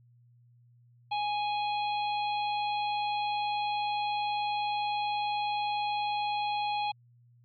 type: harmonic tone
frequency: 830.6 Hz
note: G#5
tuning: in tune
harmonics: 1 / 3 / 4 / 5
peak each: -29 / -39 / -41 / -43 dBFS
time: 1.11-6.92 s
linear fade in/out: 10 ms
effects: added 120 Hz sine -58 dBFS peak until 7.44 s